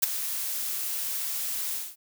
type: noise with ADSR envelope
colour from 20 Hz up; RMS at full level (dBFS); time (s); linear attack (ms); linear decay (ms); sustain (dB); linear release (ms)
blue; -18; 0.02-1.96; 18; 8; -13; 220
effects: none